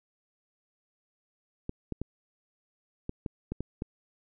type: clicks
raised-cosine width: 3 ms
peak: -20 dBFS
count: 8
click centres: 1.694 / 1.923 / 2.016 / 3.094 / 3.262 / 3.52 / 3.606 / 3.821 s
effects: none